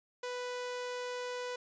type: tone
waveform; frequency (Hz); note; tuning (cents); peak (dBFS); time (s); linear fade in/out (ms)
sawtooth; 494.7; B4; +3; -33; 0.23-1.56; 5
effects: resampled to 16000 Hz